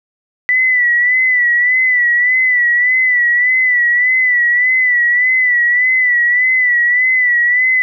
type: tone with vibrato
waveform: sine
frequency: 1975.5 Hz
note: B6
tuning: in tune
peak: -9 dBFS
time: 0.49-7.82 s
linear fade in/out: 0 ms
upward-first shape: sine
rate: 1.7 Hz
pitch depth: 57 cents each way
effects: none